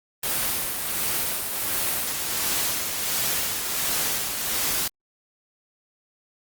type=noise with tremolo; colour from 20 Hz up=white; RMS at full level=-24 dBFS; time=0.23-4.88 s; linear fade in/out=5 ms; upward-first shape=sine; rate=1.4 Hz; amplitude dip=40%; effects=Opus 32 kbps